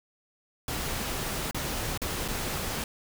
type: noise with dropouts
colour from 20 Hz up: pink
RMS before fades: -32 dBFS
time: 0.68-2.84 s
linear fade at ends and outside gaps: 2 ms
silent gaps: 1.511-1.545 / 1.976-2.017 / 2.28-2.284 s
effects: none